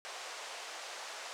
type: band-pass noise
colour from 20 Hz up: pink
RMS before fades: -45 dBFS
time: 0.05-1.33 s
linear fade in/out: 0 ms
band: 560 to 7800 Hz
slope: 24 dB/octave
effects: none